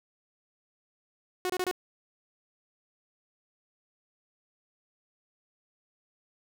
sawtooth tone bursts, 365.7 Hz, F#4, 20 cents flat, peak -24 dBFS, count 4, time 1.45-1.712 s, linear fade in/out 0 ms, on 46 ms, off 26 ms, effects none

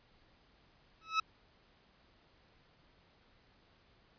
sawtooth tone with exponential growth, 1296 Hz, E6, 30 cents flat, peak -22 dBFS, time 1.01-1.2 s, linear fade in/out 5 ms, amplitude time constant 40 ms, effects pink hiss -67 dBFS RMS until 4.18 s + resampled to 11025 Hz

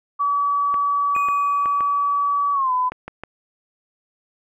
sine tone with pitch glide, 1143 to 1006.6 Hz, D6 to B5, -47 to +33 cents, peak -17 dBFS, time 0.19-2.9 s, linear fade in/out 20 ms, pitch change -220 cents, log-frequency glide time 2.53-2.72 s
clicks, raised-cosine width 0.5 ms, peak -17 dBFS, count 8, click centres 0.742 / 1.164 / 1.286 / 1.658 / 1.807 / 2.92 / 3.08 / 3.236 s
triangle tone with exponential decay, 2489 Hz, D#7, in tune, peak -25 dBFS, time 1.15-2.4 s, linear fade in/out 2 ms, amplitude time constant 270 ms
effects none

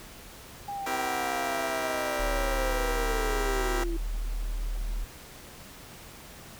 sine linear sweep, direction down, 811 to 329.6 Hz, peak -32 dBFS, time 0.68-3.97 s, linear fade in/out 5 ms
10% pulse chord, C dominant seventh, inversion none, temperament just, 261.6 / 327 / 392.4 / 470.9 Hz, C4 / E4 / G4 / Bb4, 0 / -14 / +2 / +18 cents, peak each -28 dBFS, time 0.86-3.84 s, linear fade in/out 5 ms
sine tone, 38.55 Hz, D#1, 15 cents flat, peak -28 dBFS, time 2.19-5.05 s, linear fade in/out 10 ms
effects pink hiss -47 dBFS RMS until 6.59 s

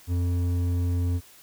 sine tone with hard clipping, 88 Hz, F2, 14 cents sharp, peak -24 dBFS, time 0.07-1.21 s, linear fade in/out 50 ms, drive 8 dB, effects white hiss -52 dBFS RMS until 1.42 s

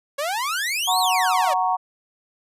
sawtooth exponential two-way sweep, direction up then down, 544 to 4435 to 544 Hz, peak -19 dBFS, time 0.18-1.54 s, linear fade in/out 10 ms, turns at 0.99 s
sine chord, F# major, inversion none, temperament equal, 740 / 932.3 / 1108.7 Hz, F#5 / A#5 / C#6, 0 / 0 / 0 cents, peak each -21 / -23 / -25 dBFS, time 0.87-1.77 s, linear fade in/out 20 ms
effects resampled to 32000 Hz

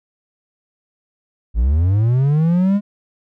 triangle linear sweep, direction up, 50.7 to 207.7 Hz, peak -10 dBFS, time 1.54-2.81 s, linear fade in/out 50 ms, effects none

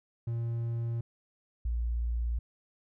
triangle / sine tone pair in turn, 116.54 / 58.4 Hz, A#2 / A#1, 0 / +4 cents, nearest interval octave, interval 1196 cents, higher first, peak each -28 dBFS, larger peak neither, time 0.27-1.01 / 1.65-2.39 s, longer neither, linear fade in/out 5 ms, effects none

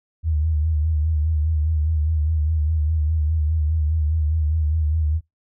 sine tone with vibrato, 77.78 Hz, D#2, in tune, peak -17 dBFS, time 0.23-5.21 s, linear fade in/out 50 ms, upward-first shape sine, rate 4.9 Hz, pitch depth 68 cents each way, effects noise-tail reverb RT60 0.2 s tail -26 dB re dry

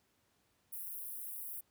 white high-pass noise, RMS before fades -44 dBFS, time 0.72-1.61 s, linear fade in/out 10 ms, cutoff 10000 Hz, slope 48 dB/octave, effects pink hiss -75 dBFS RMS until 1.7 s + high-pass 60 Hz 12 dB/octave

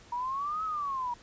sine exponential two-way sweep, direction up then down, 948 to 1300 to 949 Hz, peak -30 dBFS, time 0.12-1.14 s, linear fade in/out 5 ms, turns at 0.64 s, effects pink hiss -55 dBFS RMS until 1.22 s + resampled to 16000 Hz

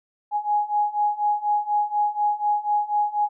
sine beating tone pair, 830.6 / 834.7 Hz, G#5 / G#5, 0 / +9 cents, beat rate 4.1 Hz, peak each -24 / -22 dBFS, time 0.31-3.29 s, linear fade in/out 50 ms, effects none

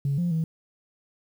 sine tone with pitch steps, 139.9 / 174.2 / 161.4 Hz, C#3 / F3 / E3, +16 / -4 / -36 cents, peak -21 dBFS, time 0.05-0.44 s, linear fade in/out 2 ms, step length 130 ms, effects tanh soft clip ceiling -19 dBFS + 9-bit

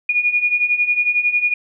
sine beating tone pair, 2437 / 2448 Hz, D#7 / D#7, -37 / -29 cents, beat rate 11 Hz, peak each -20 / -16 dBFS, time 0.09-1.54 s, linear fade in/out 5 ms, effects none

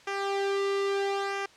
sawtooth tone with flanger, 395.9 Hz, G4, 17 cents sharp, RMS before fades -29 dBFS, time 0.07-1.46 s, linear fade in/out 5 ms, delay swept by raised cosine 0.24 to 1.34 ms, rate 0.76 Hz, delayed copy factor -0.65, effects white hiss -55 dBFS RMS until 1.56 s + low-pass 5000 Hz 12 dB/octave

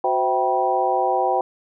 sine tone cluster, 369.6 / 515 / 658 / 776 / 969 Hz, F#4 / C5 / E5 / G5 / B5, -2 / -28 / -3 / -18 / -33 cents, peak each -26 / -24 / -26 / -20 / -26 dBFS, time 0.04-1.41 s, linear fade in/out 2 ms, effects none

